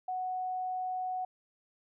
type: tone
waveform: sine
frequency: 740 Hz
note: F#5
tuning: in tune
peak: -32 dBFS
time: 0.08-1.25 s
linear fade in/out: 5 ms
effects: none